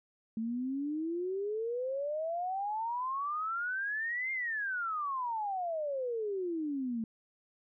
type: exponential two-way sweep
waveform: sine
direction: up then down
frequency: 219.1 to 2127 to 219.1 Hz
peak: -32 dBFS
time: 0.37-7.04 s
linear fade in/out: 2 ms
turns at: 4.32 s
effects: none